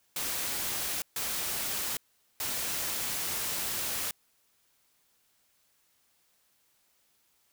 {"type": "noise bursts at uneven times", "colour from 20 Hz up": "white", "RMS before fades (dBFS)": -33, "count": 3, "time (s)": [[0.16, 1.02], [1.16, 1.97], [2.4, 4.11]], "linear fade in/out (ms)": 2, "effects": ["white hiss -70 dBFS RMS until 7.52 s"]}